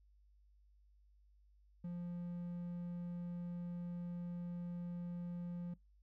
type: tone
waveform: triangle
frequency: 174.61 Hz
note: F3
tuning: in tune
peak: -39 dBFS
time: 1.84-5.74 s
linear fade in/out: 5 ms
effects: noise-tail reverb RT60 0.2 s tail -23 dB re dry + added 50 Hz sine -65 dBFS peak until 6.02 s